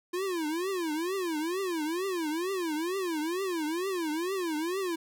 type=tone with vibrato; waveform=square; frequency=343.7 Hz; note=F4; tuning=28 cents flat; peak=-30 dBFS; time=0.13-4.96 s; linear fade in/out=10 ms; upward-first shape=triangle; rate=2.2 Hz; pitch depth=260 cents each way; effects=none